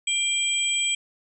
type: tone cluster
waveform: sine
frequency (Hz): 2364 / 3219 / 7900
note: D7 / G7 / B8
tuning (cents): +11 / +45 / 0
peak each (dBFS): -26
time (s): 0.07-0.95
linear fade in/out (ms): 5
effects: none